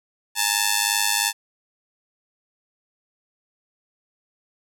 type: ring-modulated tone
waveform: 5% pulse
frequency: 880 Hz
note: A5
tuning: in tune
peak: -4 dBFS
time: 0.35-1.33 s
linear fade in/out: 50 ms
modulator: 51.4 Hz
effects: none